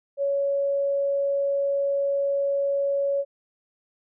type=tone; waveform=sine; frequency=559 Hz; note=C#5; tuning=14 cents sharp; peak=-21 dBFS; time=0.17-3.25 s; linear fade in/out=50 ms; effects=none